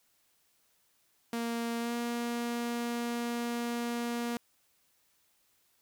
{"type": "tone with pitch glide", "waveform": "sawtooth", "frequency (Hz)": [233.1, 237.2], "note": ["A#3", "A#3"], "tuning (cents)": [0, 30], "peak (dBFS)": -28, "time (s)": [1.33, 4.37], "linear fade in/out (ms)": 2, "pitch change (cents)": 30, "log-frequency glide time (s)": [1.79, 1.93], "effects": ["white hiss -71 dBFS RMS until 5.81 s"]}